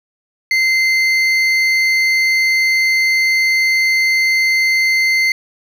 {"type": "tone pair together", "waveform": "triangle", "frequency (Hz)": [2076, 4399], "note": ["C7", "C#8"], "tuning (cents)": [-14, -14], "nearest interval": "octave + minor second", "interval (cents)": 1300, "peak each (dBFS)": [-10, -20], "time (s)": [0.51, 5.32], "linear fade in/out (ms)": 2, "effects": []}